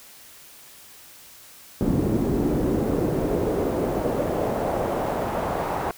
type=noise with band-pass filter sweep; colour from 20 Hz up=brown; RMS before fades=-24 dBFS; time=1.81-5.91 s; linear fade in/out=0 ms; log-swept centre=270 to 870 Hz; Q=1.6; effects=white hiss -47 dBFS RMS until 5.97 s